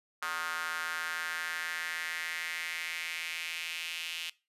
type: tone with high-pass filter sweep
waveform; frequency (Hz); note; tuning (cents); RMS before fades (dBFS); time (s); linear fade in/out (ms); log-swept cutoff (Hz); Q
square; 83.2; E2; +17; -37; 0.22-4.3; 5; 1300 to 2800; 3.5
effects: noise-tail reverb RT60 0.3 s tail -22 dB re dry + resampled to 32000 Hz